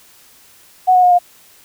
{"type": "tone with pitch steps", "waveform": "sine", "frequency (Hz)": [740, 729.4, 718.9, 708.6], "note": ["F#5", "F#5", "F5", "F5"], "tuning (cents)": [0, -25, 50, 25], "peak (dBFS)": -7, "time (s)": [0.87, 1.19], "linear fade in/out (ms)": 20, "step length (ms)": 80, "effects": ["white hiss -47 dBFS RMS until 1.64 s"]}